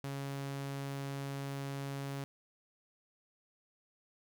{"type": "tone", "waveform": "sawtooth", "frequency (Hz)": 138.59, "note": "C#3", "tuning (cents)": 0, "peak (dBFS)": -34, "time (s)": [0.04, 2.24], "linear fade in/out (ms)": 0, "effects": []}